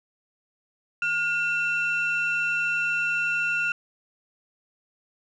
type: tone pair together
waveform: sine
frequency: 1427.1 / 2694 Hz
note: F6 / E7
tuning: +37 / +37 cents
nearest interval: major seventh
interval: 1100 cents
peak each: -24 dBFS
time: 1.02-3.72 s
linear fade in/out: 2 ms
effects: tanh soft clip ceiling -18 dBFS